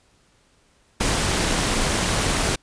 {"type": "noise with amplitude modulation", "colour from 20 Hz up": "pink", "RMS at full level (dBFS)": -19, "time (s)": [1, 2.56], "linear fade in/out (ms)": 10, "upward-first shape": "sine", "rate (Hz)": 239, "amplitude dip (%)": 55, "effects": ["pink hiss -60 dBFS RMS until 2.62 s", "resampled to 22050 Hz"]}